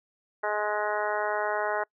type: harmonic tone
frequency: 209.9 Hz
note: G#3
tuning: 19 cents sharp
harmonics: 2 / 3 / 4 / 5 / 6 / 7 / 8 / 9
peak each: -34 / -31 / -32 / -35 / -38 / -34 / -40 / -38 dBFS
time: 0.43-1.84 s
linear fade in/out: 10 ms
effects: noise-tail reverb RT60 0.1 s tail -26 dB re dry